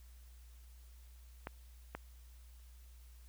clicks, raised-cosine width 0.5 ms, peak -26 dBFS, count 2, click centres 1.471 / 1.95 s, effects added 60 Hz sine -54 dBFS peak until 3.28 s + white hiss -68 dBFS RMS until 3.28 s

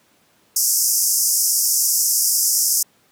pink band-pass noise, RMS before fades -18 dBFS, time 0.56-2.83 s, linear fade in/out 5 ms, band 5100 to 15000 Hz, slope 96 dB/octave, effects pink hiss -58 dBFS RMS until 3.11 s + high-pass 150 Hz 12 dB/octave

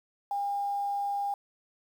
sine tone with quantisation, 806 Hz, G5, 48 cents sharp, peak -28 dBFS, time 0.31-1.34 s, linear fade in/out 2 ms, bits 9, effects none

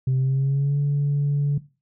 sine tone with pitch glide, 130.81 to 143.48 Hz, C3 to D3, 0 to -40 cents, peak -16 dBFS, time 0.07-1.58 s, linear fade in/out 5 ms, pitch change +160 cents, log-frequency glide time 0.17-0.78 s, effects noise-tail reverb RT60 0.3 s tail -18 dB re dry + tanh soft clip ceiling -16 dBFS

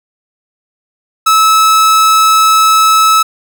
45% pulse tone, 1300 Hz, E6, 24 cents flat, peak -5 dBFS, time 1.26-3.23 s, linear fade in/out 10 ms, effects none

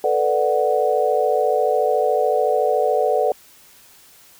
sine chord, B minor seventh, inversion third, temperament equal, 440 / 493.9 / 587.3 / 740 Hz, A4 / B4 / D5 / F#5, 0 / 0 / 0 / 0 cents, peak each -21 dBFS, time 0.04-3.32 s, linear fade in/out 2 ms, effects white hiss -49 dBFS RMS until 4.39 s

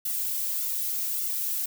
violet noise with flanger, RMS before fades -29 dBFS, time 0.05-1.66 s, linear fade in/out 5 ms, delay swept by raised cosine 1.4 to 2.8 ms, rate 1.7 Hz, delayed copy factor +0.8, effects none

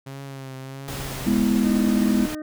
sawtooth tone with vibrato, 134.9 Hz, C#3, 47 cents flat, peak -30 dBFS, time 0.06-1.45 s, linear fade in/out 10 ms, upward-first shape triangle, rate 1.5 Hz, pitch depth 47 cents each way
pink noise, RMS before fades -33 dBFS, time 0.88-2.35 s, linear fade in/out 2 ms
sine chord, E major, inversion first, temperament equal, 207.7 / 246.9 / 329.6 Hz, G#3 / B3 / E4, 0 / 0 / 0 cents, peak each -20 / -21 / -26 dBFS, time 1.26-2.26 s, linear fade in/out 10 ms
harmonic tone, 306.6 Hz, D#4, 25 cents flat, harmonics 1 / 2 / 4 / 5 / 6, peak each -30 / -37 / -47 / -48 / -49 dBFS, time 1.64-2.42 s, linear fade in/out 2 ms
effects none

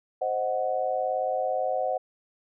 sine chord, C diminished, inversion none, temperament equal, 523.3 / 622.3 / 740 Hz, C5 / Eb5 / Gb5, 0 / 0 / 0 cents, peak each -29 / -30 / -28 dBFS, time 0.21-1.98 s, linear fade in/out 10 ms, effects none

